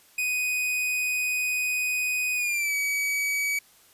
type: tone with pitch glide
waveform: 45% pulse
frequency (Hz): 2494 to 2274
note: D#7 to C#7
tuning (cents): +3 to +44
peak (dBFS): -24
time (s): 0.18-3.59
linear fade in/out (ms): 5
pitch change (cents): -159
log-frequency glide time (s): 2.35-2.75
effects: white hiss -57 dBFS RMS until 3.93 s + resampled to 32000 Hz